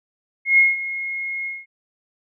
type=tone with ADSR envelope; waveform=sine; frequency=2156 Hz; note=C#7; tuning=49 cents flat; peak=-9 dBFS; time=0.45-1.66 s; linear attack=130 ms; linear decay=180 ms; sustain=-15 dB; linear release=200 ms; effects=none

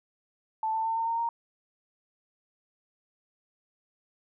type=tone with pitch steps; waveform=sine; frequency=880 / 889.7 / 899.5 / 909.5 / 919.5 / 929.6 Hz; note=A5 / A5 / A5 / A#5 / A#5 / A#5; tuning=0 / +19 / +38 / -43 / -24 / -5 cents; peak=-26 dBFS; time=0.63-1.29 s; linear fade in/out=2 ms; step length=110 ms; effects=none

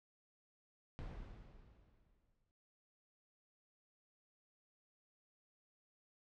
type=noise with exponential decay; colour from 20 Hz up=brown; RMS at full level=-45 dBFS; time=0.99-2.51 s; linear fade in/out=0 ms; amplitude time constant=330 ms; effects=noise-tail reverb RT60 1.0 s tail -23 dB re dry + low-pass 4000 Hz 12 dB/octave

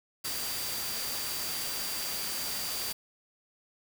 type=tone in noise; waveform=sine; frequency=4699 Hz; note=D8; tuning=in tune; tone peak=-39 dBFS; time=0.24-2.93 s; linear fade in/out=10 ms; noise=white; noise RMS=-35 dBFS; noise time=0.24-2.93 s; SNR=-7 dB; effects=none

